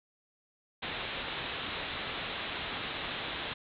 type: low-pass noise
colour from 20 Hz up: white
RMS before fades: -38 dBFS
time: 0.82-3.54 s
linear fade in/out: 10 ms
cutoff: 3900 Hz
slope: 96 dB/octave
effects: none